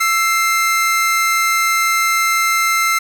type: tone pair together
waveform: 45% pulse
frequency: 1326 / 2100 Hz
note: E6 / C7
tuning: +10 / +6 cents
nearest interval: minor sixth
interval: 796 cents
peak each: -16 dBFS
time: 0-2.99 s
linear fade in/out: 10 ms
effects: none